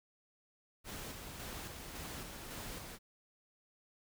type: noise with tremolo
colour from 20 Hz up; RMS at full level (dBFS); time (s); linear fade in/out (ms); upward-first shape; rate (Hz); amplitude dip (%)
pink; -45; 0.84-2.99; 50; square; 1.8; 30
effects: none